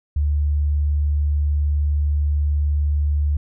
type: tone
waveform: sine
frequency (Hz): 73.42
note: D2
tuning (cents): 0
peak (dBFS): -16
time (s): 0.16-3.37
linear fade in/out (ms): 5
effects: none